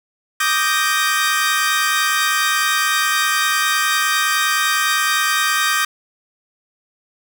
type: chord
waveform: sawtooth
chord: Eb major seventh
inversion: third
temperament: equal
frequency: 1174.7 / 1244.5 / 1568 / 1864.7 Hz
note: D6 / Eb6 / G6 / Bb6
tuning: 0 / 0 / 0 / 0 cents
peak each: -19 / -18 / -16 / -18 dBFS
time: 0.4-5.85 s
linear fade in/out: 5 ms
effects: none